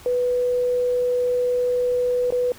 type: tone with dropouts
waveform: sine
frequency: 493.9 Hz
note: B4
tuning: in tune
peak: -18 dBFS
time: 0.06-2.52 s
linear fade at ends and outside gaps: 1 ms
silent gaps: 2.305-2.323 s
effects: pink hiss -45 dBFS RMS until 2.58 s